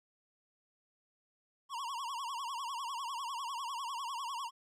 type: tone with vibrato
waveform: square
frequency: 1016 Hz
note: B5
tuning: 49 cents sharp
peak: -38 dBFS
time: 1.69-4.51 s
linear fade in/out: 50 ms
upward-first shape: sine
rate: 10 Hz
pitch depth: 190 cents each way
effects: low-pass 9000 Hz 12 dB/octave + 13-bit